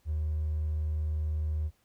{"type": "tone with hard clipping", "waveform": "triangle", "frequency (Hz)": 77.1, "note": "D#2", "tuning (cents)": -15, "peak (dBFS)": -28, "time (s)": [0.05, 1.71], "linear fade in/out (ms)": 50, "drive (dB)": 3, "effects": ["pink hiss -70 dBFS RMS until 1.84 s"]}